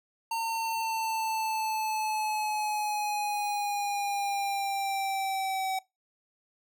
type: linear sweep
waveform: square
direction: down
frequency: 913 to 760 Hz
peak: -29 dBFS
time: 0.31-5.79 s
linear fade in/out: 5 ms
effects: noise-tail reverb RT60 0.2 s tail -21 dB re dry